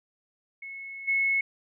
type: tone with level steps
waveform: sine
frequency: 2190 Hz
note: C#7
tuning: 22 cents flat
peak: -37 / -22 dBFS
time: 0.62-1.41 s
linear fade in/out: 5 ms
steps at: 1.07 s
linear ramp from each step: 20 ms
effects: none